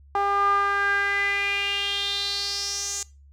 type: tone with band-pass filter sweep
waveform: sawtooth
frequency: 400.9 Hz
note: G4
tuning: 39 cents sharp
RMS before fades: -25 dBFS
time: 0.15-3.03 s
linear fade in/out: 2 ms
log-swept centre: 950 to 6900 Hz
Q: 5.6
effects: noise-tail reverb RT60 0.3 s tail -22 dB re dry + added 70 Hz sine -48 dBFS peak until 3.32 s